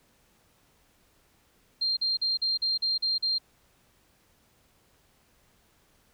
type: tone bursts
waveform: sine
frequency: 4186 Hz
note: C8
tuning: in tune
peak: -24 dBFS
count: 8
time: 1.81-3.384 s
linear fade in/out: 10 ms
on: 160 ms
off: 42 ms
effects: pink hiss -65 dBFS RMS until 6.13 s